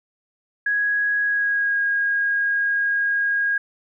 sine tone with pitch glide, 1661.2 to 1634.5 Hz, G#6 to G#6, 0 to -28 cents, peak -18 dBFS, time 0.66-3.58 s, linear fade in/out 5 ms, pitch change -28 cents, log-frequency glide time 1.21-1.8 s, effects none

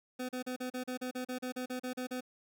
25% pulse tone bursts, 252.8 Hz, B3, 41 cents sharp, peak -32 dBFS, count 15, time 0.19-2.208 s, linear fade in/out 10 ms, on 100 ms, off 37 ms, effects none

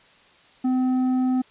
sine tone with tanh clipping, 255.9 Hz, C4, 38 cents flat, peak -20 dBFS, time 0.64-1.42 s, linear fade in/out 10 ms, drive 7 dB, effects white hiss -54 dBFS RMS until 1.5 s + resampled to 8000 Hz

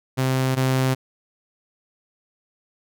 sawtooth tone pair in turn, 130.81 / 130.81 Hz, C3 / C3, 0 / 0 cents, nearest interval unison, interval 0 cents, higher neither, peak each -15 / -14 dBFS, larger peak second, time 0.17-0.56 / 0.56-0.95 s, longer neither, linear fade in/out 20 ms, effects none

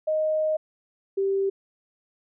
sine tone pair in turn, 622.3 / 390.8 Hz, D#5 / G4, 0 / -5 cents, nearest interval minor sixth, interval 805 cents, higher first, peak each -21 dBFS, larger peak neither, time 0.07-0.57 / 1.17-1.5 s, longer first, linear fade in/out 10 ms, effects none

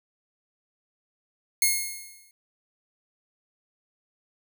5% pulse tone with exponential decay, 2160 Hz, C#7, 45 cents flat, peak -7 dBFS, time 1.62-2.31 s, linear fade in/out 2 ms, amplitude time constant 150 ms, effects none

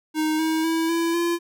square tone with pitch steps, 311.1 / 318.6 / 326.2 / 334 / 342 Hz, D#4 / D#4 / E4 / E4 / F4, 0 / +41 / -18 / +23 / -36 cents, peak -21 dBFS, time 0.14-1.39 s, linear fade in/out 50 ms, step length 250 ms, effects none

